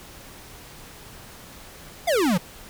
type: exponential sweep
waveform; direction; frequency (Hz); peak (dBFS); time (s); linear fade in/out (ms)
square; down; 740 to 162; -19; 2.07-2.38; 10
effects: pink hiss -44 dBFS RMS until 2.69 s